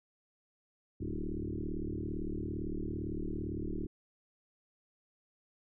sine tone with frequency modulation, 149.8 Hz, D3, 35 cents sharp, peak -34 dBFS, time 1-3.87 s, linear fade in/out 10 ms, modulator 37.7 Hz, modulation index 5.8, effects none

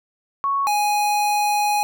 sine / square tone pair in turn, 1108.7 / 830.6 Hz, C#6 / G#5, 0 / 0 cents, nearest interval perfect fourth, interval 500 cents, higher first, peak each -18 dBFS, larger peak neither, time 0.44-0.67 / 0.67-1.83 s, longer second, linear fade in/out 0 ms, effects none

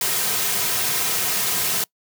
white noise with comb filter, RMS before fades -22 dBFS, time 0.01-1.84 s, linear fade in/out 2 ms, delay 3.5 ms, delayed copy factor -0.5, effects noise-tail reverb RT60 0.1 s tail -25 dB re dry + high-pass 100 Hz 12 dB/octave

